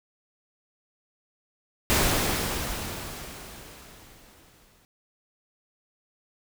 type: noise with exponential decay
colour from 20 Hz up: pink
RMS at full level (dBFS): -21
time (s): 1.9-4.85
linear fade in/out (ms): 0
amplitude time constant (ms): 640
effects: none